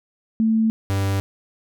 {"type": "tone pair in turn", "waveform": ["sine", "45% pulse"], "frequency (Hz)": [222.1, 97.97], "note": ["A3", "G2"], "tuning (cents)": [16, -1], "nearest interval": "octave + major second", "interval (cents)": 1417, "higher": "first", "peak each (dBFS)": [-15, -19], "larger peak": "first", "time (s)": [[0.4, 0.7], [0.9, 1.2]], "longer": "neither", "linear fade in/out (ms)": 0, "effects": []}